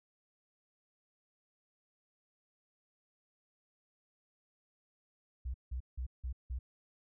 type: tone bursts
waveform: sine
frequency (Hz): 63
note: B1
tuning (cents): +35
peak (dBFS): -34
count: 5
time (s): 5.45-6.59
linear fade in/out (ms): 10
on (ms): 92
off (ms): 170
effects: tanh soft clip ceiling -32 dBFS